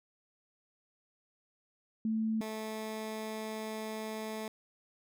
sine / 15% pulse tone pair in turn, 220.7 / 218.2 Hz, A3 / A3, +5 / -14 cents, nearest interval unison, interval 19 cents, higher first, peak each -29 / -31 dBFS, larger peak first, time 2.05-2.41 / 2.41-4.48 s, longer second, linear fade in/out 2 ms, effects none

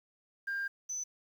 sine tone pair in turn, 1599 / 6037 Hz, G6 / F#8, +34 / +34 cents, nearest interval octave + major seventh, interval 2300 cents, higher second, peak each -31 / -34 dBFS, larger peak first, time 0.47-0.68 / 0.89-1.04 s, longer first, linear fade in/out 10 ms, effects tanh soft clip ceiling -30 dBFS + 10-bit

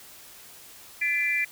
sine tone cluster, 1728 / 2016 / 2367 Hz, A6 / B6 / D7, -32 / +35 / +13 cents, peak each -33 / -27 / -25 dBFS, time 1.01-1.45 s, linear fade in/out 10 ms, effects white hiss -48 dBFS RMS until 1.51 s

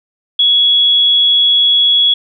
sine tone, 3357 Hz, G#7, 18 cents sharp, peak -7 dBFS, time 0.39-2.14 s, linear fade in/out 5 ms, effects none

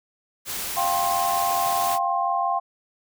white noise, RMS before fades -30 dBFS, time 0.45-1.99 s, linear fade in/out 50 ms
sine chord, F suspended second, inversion none, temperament equal with one note detuned, 698.5 / 784 / 1060.5 Hz, F5 / G5 / C6, 0 / 0 / +23 cents, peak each -25 dBFS, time 0.76-2.6 s, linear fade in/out 20 ms
effects none

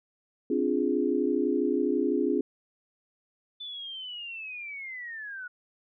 sine chord, D half-diminished seventh, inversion third, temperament equal, 261.6 / 293.7 / 349.2 / 415.3 Hz, C4 / D4 / F4 / Ab4, 0 / 0 / 0 / 0 cents, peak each -29 dBFS, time 0.5-2.41 s, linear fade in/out 5 ms
sine linear sweep, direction down, 3520 to 1443 Hz, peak -36 dBFS, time 3.6-5.48 s, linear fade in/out 10 ms
effects none

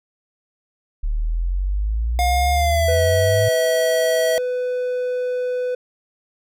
sine exponential sweep, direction up, 36 to 107.2 Hz, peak -18 dBFS, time 1.03-3.49 s, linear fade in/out 10 ms
square tone with pitch glide, 712 to 645.4 Hz, F5 to E5, +33 to -37 cents, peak -18 dBFS, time 2.19-4.38 s, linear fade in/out 0 ms, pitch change -170 cents, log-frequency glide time 2.52-3.01 s
triangle tone, 499 Hz, B4, 18 cents sharp, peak -18 dBFS, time 2.88-5.75 s, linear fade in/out 5 ms
effects none

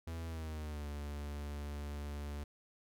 45% pulse tone with pitch glide, 82.6 to 72.74 Hz, E2 to D2, +4 to -16 cents, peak -40 dBFS, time 0.07-2.44 s, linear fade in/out 5 ms, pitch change -220 cents, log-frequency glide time 0.25-0.86 s, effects none

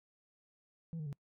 sine tone with pitch steps, 164.81 / 152.89 / 141.83 Hz, E3 / D#3 / C#3, 0 / -30 / +40 cents, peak -36 dBFS, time 0.93-1.128 s, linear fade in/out 0 ms, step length 66 ms, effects noise-tail reverb RT60 0.1 s tail -26 dB re dry + tanh soft clip ceiling -37 dBFS

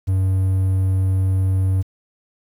triangle tone, 94.7 Hz, F#2, 41 cents sharp, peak -13 dBFS, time 0.07-1.83 s, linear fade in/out 20 ms, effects 8-bit

